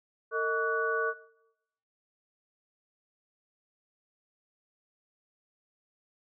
sine tone cluster, 453 / 630 / 1138 / 1479 Hz, A#4 / D#5 / C#6 / F#6, -50 / +21 / +45 / -1 cents, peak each -30 / -38 / -33 / -32 dBFS, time 0.31-1.14 s, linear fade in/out 50 ms, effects noise-tail reverb RT60 0.8 s tail -17 dB re dry

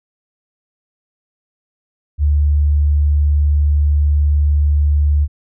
sine tone, 73.42 Hz, D2, in tune, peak -10 dBFS, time 2.18-5.28 s, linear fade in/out 50 ms, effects none

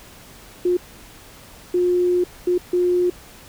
sine tone bursts at uneven times, 356.9 Hz, F4, 38 cents sharp, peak -15 dBFS, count 4, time 0.65-0.77 / 1.74-2.24 / 2.47-2.58 / 2.73-3.1 s, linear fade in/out 5 ms, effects pink hiss -44 dBFS RMS until 3.48 s

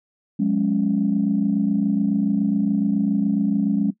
sine chord, F# suspended second, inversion none, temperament equal with one note detuned, 180.56 / 207.7 / 277.2 Hz, F#3 / G#3 / C#4, -42 / 0 / 0 cents, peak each -23 / -19 / -22 dBFS, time 0.39-3.91 s, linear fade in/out 10 ms, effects noise-tail reverb RT60 0.1 s tail -17 dB re dry + tanh soft clip ceiling -9 dBFS

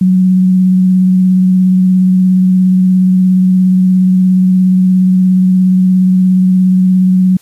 sine tone with vibrato, 185.1 Hz, F#3, 1 cent sharp, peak -5 dBFS, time 0.01-7.37 s, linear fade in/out 5 ms, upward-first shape sine, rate 17 Hz, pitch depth 16 cents each way, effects white hiss -47 dBFS RMS until 7.41 s + resampled to 32000 Hz

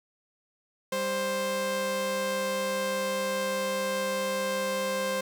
sawtooth tone pair together, 196.65 / 525 Hz, G3 / C5, +6 / +6 cents, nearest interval octave + perfect fourth, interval 1700 cents, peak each -32 / -24 dBFS, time 0.92-5.21 s, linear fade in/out 5 ms, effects none

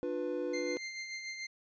triangle chord, B diminished, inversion first, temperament just, 296.3 / 355.6 / 493.9 Hz, D4 / F4 / B4, +15 / +31 / 0 cents, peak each -37 / -36 / -34 dBFS, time 0.03-0.77 s, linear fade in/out 0 ms
sawtooth tone with tremolo, 2093 Hz, C7, in tune, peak -34 dBFS, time 0.53-1.47 s, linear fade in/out 10 ms, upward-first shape sine, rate 6.9 Hz, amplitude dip 45%
effects resampled to 16000 Hz

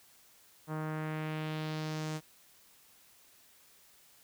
sawtooth tone with low-pass filter sweep, 155.56 Hz, D#3, in tune, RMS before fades -37 dBFS, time 0.67-2.21 s, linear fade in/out 50 ms, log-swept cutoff 1200 to 7900 Hz, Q 1.6, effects white hiss -62 dBFS RMS until 4.23 s

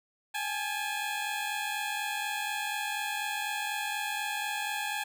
15% pulse tone pair together, 813 / 857.1 Hz, G#5 / A5, -37 / -46 cents, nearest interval minor second, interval 91 cents, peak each -28 / -28 dBFS, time 0.34-5.04 s, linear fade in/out 10 ms, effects none

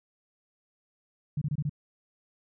sine tone bursts, 146.83 Hz, D3, in tune, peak -26 dBFS, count 5, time 1.37-1.695 s, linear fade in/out 5 ms, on 45 ms, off 25 ms, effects none

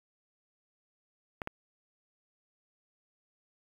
clicks, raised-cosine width 0.5 ms, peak -20 / -20 dBFS, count 2, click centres 1.418 / 1.474 s, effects 8-bit

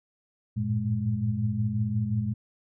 sine tone cluster, 96.1 / 109.6 / 115.2 / 209.1 Hz, G2 / A2 / A#2 / G#3, -34 / -6 / -20 / +12 cents, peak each -34 / -33 / -27 / -30 dBFS, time 0.56-2.34 s, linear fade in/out 20 ms, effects none

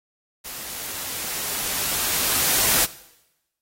white noise with level ramp, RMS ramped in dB -35 to -18 dBFS, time 0.44-2.86 s, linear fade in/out 20 ms, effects noise-tail reverb RT60 0.9 s tail -18 dB re dry + AAC 48 kbps

